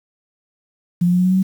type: tone with pitch steps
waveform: sine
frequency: 174.61 / 177.05 / 179.52 / 182.02 / 184.57 / 187.14 / 189.75 Hz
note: F3 / F3 / F3 / F#3 / F#3 / F#3 / F#3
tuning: 0 / +24 / +48 / -28 / -4 / +20 / +44 cents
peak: -12 dBFS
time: 1.01-1.43 s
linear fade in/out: 10 ms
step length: 60 ms
effects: 7-bit